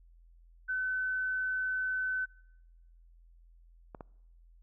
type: tone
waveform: sine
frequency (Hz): 1516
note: F#6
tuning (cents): +42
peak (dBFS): -30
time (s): 0.68-2.26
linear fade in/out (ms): 20
type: clicks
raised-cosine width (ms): 1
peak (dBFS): -29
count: 2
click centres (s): 3.948 / 4.008
effects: noise-tail reverb RT60 0.9 s tail -25 dB re dry + added 42 Hz sine -56 dBFS peak until 4.62 s